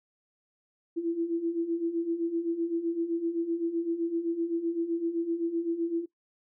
sine beating tone pair, 330 / 337.8 Hz, E4 / E4, +2 / +42 cents, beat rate 7.8 Hz, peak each -33 / -28 dBFS, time 0.96-6.06 s, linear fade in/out 20 ms, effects noise-tail reverb RT60 0.1 s tail -19 dB re dry

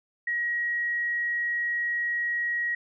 sine tone, 1900 Hz, A#6, 33 cents sharp, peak -25 dBFS, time 0.27-2.75 s, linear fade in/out 5 ms, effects none

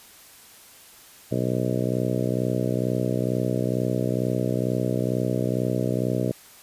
harmonic tone, 62.2 Hz, B1, 13 cents sharp, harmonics 2 / 3 / 4 / 5 / 6 / 7 / 8 / 9 / 10, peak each -27 / -29 / -30 / -31 / -32 / -32 / -33 / -34 / -34 dBFS, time 1.31-6.32 s, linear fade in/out 10 ms, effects white hiss -49 dBFS RMS until 6.62 s + resampled to 32000 Hz

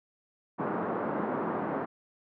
pink band-pass noise, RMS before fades -32 dBFS, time 0.58-1.86 s, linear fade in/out 20 ms, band 180 to 1300 Hz, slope 24 dB/octave, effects none

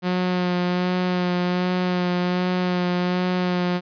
sawtooth tone with vibrato, 180 Hz, F#3, 47 cents flat, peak -16 dBFS, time 0.02-3.81 s, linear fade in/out 50 ms, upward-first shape sine, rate 1.3 Hz, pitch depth 18 cents each way, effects resampled to 11025 Hz

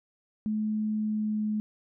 sine tone with pitch glide, 214.6 to 213.1 Hz, A3 to G#3, -43 to +45 cents, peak -26 dBFS, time 0.46-1.6 s, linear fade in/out 0 ms, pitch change -12 cents, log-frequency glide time 0.94-1.46 s, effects none

